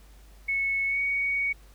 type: tone with pitch glide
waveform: sine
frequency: 2202 to 2238 Hz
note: C#7 to C#7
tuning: -12 to +16 cents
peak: -24 dBFS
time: 0.48-1.53 s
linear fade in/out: 10 ms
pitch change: +28 cents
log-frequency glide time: 0.87-0.99 s
effects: added 50 Hz sine -49 dBFS peak until 1.74 s + pink hiss -59 dBFS RMS until 1.74 s